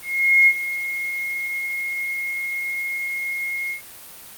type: tone with ADSR envelope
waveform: sine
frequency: 2152 Hz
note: C7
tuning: 48 cents sharp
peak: -9 dBFS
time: 0.02-3.82 s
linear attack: 450 ms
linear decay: 60 ms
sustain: -14 dB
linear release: 120 ms
effects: white hiss -41 dBFS RMS until 4.37 s + Opus 32 kbps